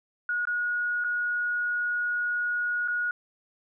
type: tone with dropouts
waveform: sine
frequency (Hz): 1449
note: F#6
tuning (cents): -37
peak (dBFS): -25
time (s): 0.29-3.11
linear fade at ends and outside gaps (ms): 2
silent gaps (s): 0.453-0.472 / 1.04-1.045 / 2.877-2.882
effects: none